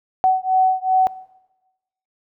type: beating tone pair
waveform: sine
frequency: 750 / 752.6 Hz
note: F#5 / F#5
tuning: +23 / +29 cents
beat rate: 2.6 Hz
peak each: -17 dBFS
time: 0.24-1.07 s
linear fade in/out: 0 ms
effects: noise-tail reverb RT60 1.0 s tail -20 dB re dry